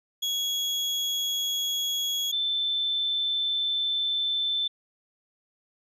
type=tone pair in turn; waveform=35% pulse / sine; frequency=3333 / 3534 Hz; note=G#7 / A7; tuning=+5 / +7 cents; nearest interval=minor second; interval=102 cents; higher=second; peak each=-24 dBFS; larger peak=neither; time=0.22-2.32 / 2.32-4.68 s; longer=second; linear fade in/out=10 ms; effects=resampled to 32000 Hz